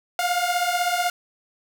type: beating tone pair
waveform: sawtooth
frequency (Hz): 701 / 717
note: F5 / F5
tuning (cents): +6 / +45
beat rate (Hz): 16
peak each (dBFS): -20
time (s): 0.19-1.1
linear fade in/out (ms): 2
effects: none